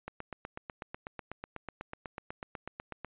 click train, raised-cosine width 0.5 ms, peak -24 dBFS, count 25, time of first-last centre 0.08-3.047 s, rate 8.09 Hz, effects resampled to 8000 Hz

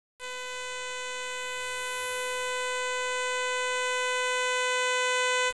10% pulse tone with level ramp, 503 Hz, B4, 32 cents sharp, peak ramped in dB -26 to -15 dBFS, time 0.19-5.53 s, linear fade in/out 50 ms, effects resampled to 22050 Hz + 7-bit

